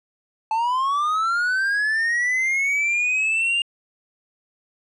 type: linear sweep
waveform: triangle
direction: up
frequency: 868 to 2819 Hz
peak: -17 dBFS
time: 0.51-3.62 s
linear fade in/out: 2 ms
effects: resampled to 24000 Hz